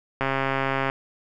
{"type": "click train", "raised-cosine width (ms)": 0.5, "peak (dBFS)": -9, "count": 94, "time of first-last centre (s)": [0.21, 0.899], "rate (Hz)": 135, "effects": []}